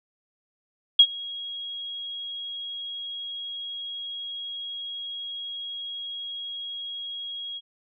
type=tone with ADSR envelope; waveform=sine; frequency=3296 Hz; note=G#7; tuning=14 cents flat; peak=-8 dBFS; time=0.99-7.61 s; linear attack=6 ms; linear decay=62 ms; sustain=-24 dB; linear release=40 ms; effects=none